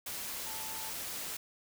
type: tone in noise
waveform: sine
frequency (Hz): 880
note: A5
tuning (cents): 0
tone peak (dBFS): -47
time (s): 0.46-0.9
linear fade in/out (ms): 5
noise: white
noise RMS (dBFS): -40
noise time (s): 0.06-1.37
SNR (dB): -10
effects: none